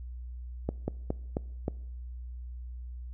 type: slowing click train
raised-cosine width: 2 ms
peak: -16 dBFS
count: 5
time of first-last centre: 0.69-1.681 s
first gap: 190 ms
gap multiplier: 1.18
effects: noise-tail reverb RT60 0.8 s tail -23 dB re dry + added 61 Hz sine -38 dBFS peak until 3.13 s